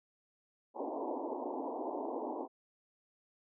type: band-pass noise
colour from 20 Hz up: pink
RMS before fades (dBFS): -39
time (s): 0.74-2.48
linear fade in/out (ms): 50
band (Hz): 250 to 1000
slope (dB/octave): 96
effects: none